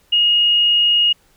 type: tone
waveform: sine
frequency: 2868 Hz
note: F7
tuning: 45 cents sharp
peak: -11 dBFS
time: 0.12-1.13 s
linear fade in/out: 10 ms
effects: pink hiss -56 dBFS RMS until 1.36 s